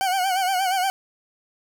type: tone with vibrato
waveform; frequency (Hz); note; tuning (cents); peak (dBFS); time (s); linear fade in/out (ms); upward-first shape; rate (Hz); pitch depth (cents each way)
40% pulse; 753; F#5; +30; -19; 0.01-0.9; 0; sine; 8.5; 76
effects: none